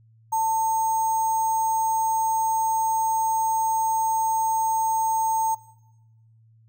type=tone with sample-and-hold; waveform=sine; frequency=890 Hz; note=A5; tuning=20 cents sharp; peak=-20 dBFS; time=0.32-5.55 s; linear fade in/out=10 ms; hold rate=7350 Hz; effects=noise-tail reverb RT60 1.0 s tail -19 dB re dry + added 112 Hz sine -53 dBFS peak until 6.68 s